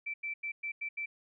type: tone bursts at uneven times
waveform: sine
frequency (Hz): 2331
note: D7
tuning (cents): -14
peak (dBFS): -34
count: 6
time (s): 0.06-0.14 / 0.23-0.34 / 0.43-0.52 / 0.63-0.72 / 0.81-0.89 / 0.97-1.06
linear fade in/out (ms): 10
effects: none